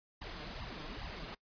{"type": "noise with flanger", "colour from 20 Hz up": "pink", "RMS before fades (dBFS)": -44, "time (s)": [0.21, 1.35], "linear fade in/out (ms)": 10, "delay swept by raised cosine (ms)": [1, 6.7], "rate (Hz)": 2.4, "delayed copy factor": 0.9, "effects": ["noise-tail reverb RT60 0.1 s tail -23 dB re dry", "resampled to 11025 Hz"]}